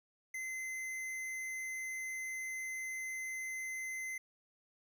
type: tone with hard clipping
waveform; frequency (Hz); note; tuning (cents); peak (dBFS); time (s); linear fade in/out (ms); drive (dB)
sine; 2058; C7; -29; -40; 0.34-4.18; 5; 16
effects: none